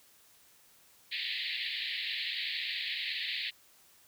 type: band-pass noise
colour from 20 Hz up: white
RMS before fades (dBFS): -36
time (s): 1.11-3.51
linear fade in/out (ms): 20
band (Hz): 1800 to 4400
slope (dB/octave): 96
effects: white hiss -62 dBFS RMS until 4.07 s